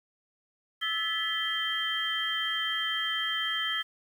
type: tone cluster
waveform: sine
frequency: 1311 / 1732 / 1977 / 3152 Hz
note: E6 / A6 / B6 / G7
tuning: -10 / -28 / +1 / +9 cents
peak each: -36 / -35 / -35 / -30 dBFS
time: 0.81-3.83 s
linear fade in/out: 20 ms
effects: 9-bit